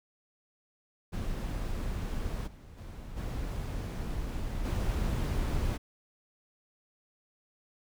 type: noise with level steps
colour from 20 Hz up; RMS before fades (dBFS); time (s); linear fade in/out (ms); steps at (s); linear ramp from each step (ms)
brown; -34 / -49 / -43 / -35 / -30; 1.12-5.78; 20; 2.46 / 2.77 / 3.16 / 4.64; 20
effects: none